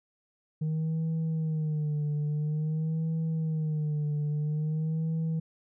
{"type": "tone with vibrato", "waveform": "sine", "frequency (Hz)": 154.9, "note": "D#3", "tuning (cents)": -7, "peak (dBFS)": -24, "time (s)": [0.61, 5.4], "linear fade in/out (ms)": 10, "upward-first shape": "sine", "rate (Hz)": 0.49, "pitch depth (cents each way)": 74, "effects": ["tanh soft clip ceiling -26 dBFS"]}